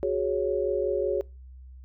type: chord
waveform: sine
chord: F# suspended second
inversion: none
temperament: equal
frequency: 370 / 415.3 / 554.4 Hz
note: F#4 / G#4 / C#5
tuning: 0 / 0 / 0 cents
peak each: -28 dBFS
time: 0.03-1.21 s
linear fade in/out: 0 ms
effects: noise-tail reverb RT60 0.3 s tail -25 dB re dry + added 64 Hz sine -43 dBFS peak until 1.84 s